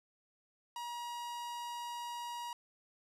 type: tone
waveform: 45% pulse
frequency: 955 Hz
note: A#5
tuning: 42 cents sharp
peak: -40 dBFS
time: 0.76-2.53 s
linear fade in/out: 2 ms
effects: low-pass 12000 Hz 12 dB/octave